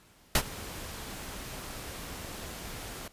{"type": "noise with ADSR envelope", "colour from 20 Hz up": "pink", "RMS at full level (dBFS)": -21, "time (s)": [0.35, 3.08], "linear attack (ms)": 3, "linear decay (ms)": 66, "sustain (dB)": -20, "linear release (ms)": 5, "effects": ["pink hiss -60 dBFS RMS until 3.12 s", "resampled to 32000 Hz"]}